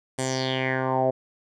10% pulse tone with low-pass filter sweep, 130.81 Hz, C3, in tune, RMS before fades -25 dBFS, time 0.18-1.11 s, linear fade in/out 10 ms, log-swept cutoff 8900 to 580 Hz, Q 4.8, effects none

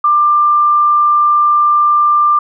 sine tone, 1189 Hz, D6, 21 cents sharp, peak -7 dBFS, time 0.04-2.39 s, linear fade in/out 5 ms, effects none

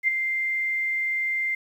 sine tone with ADSR envelope, 2093 Hz, C7, in tune, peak -16 dBFS, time 0.03-1.55 s, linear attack 49 ms, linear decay 11 ms, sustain -7 dB, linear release 5 ms, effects 9-bit

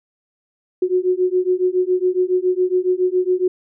sine beating tone pair, 362.4 / 369.6 Hz, F#4 / F#4, -36 / -2 cents, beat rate 7.2 Hz, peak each -18 / -18 dBFS, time 0.82-3.48 s, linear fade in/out 5 ms, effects none

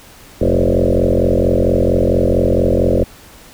sine tone with frequency modulation, 295.7 Hz, D4, 12 cents sharp, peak -10 dBFS, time 0.41-3.04 s, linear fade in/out 5 ms, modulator 44.4 Hz, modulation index 6.5, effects pink hiss -41 dBFS RMS until 3.53 s

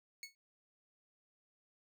20% pulse tone with exponential decay, 2205 Hz, C#7, 10 cents flat, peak -36 dBFS, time 0.23-0.35 s, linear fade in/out 1 ms, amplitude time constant 26 ms, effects none

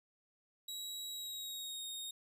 sawtooth tone with pitch glide, 3867 to 3716 Hz, B7 to A#7, -37 to -6 cents, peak -39 dBFS, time 0.68-2.11 s, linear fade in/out 5 ms, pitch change -69 cents, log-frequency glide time 1.09-1.86 s, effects none

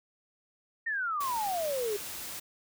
sine exponential sweep, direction down, 1864.7 to 398.1 Hz, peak -29 dBFS, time 0.86-1.97 s, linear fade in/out 10 ms
white noise, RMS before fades -40 dBFS, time 1.2-2.4 s, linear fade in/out 10 ms
effects none

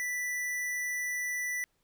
square tone, 1975.5 Hz, B6, in tune, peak -32 dBFS, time 0-1.64 s, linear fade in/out 0 ms, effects pink hiss -75 dBFS RMS until 1.83 s

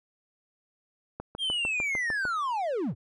click train, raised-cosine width 1 ms, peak -21 dBFS, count 8, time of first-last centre 1.2-2.253 s, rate 6.65 Hz
triangle linear sweep, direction down, 3263 to 78.3 Hz, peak -25 dBFS, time 1.38-2.95 s, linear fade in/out 50 ms
effects resampled to 24000 Hz

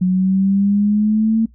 sine exponential sweep, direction up, 181.9 to 225.7 Hz, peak -12 dBFS, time 0.01-1.46 s, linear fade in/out 10 ms, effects noise-tail reverb RT60 0.1 s tail -20 dB re dry + added 60 Hz sine -44 dBFS peak until 1.54 s

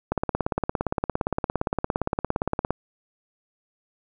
click train, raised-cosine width 1 ms, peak -9 dBFS, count 46, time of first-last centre 0.12-2.706 s, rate 17.4 Hz, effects none

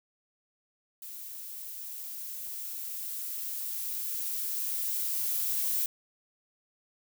violet noise with level ramp, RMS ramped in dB -43 to -29 dBFS, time 1.02-5.86 s, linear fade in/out 2 ms, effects none

